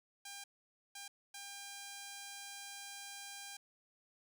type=tone bursts at uneven times; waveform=5% pulse; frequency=800 Hz; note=G5; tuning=35 cents sharp; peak=-35 dBFS; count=3; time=0.25-0.44 / 0.95-1.08 / 1.34-3.57 s; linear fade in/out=5 ms; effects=none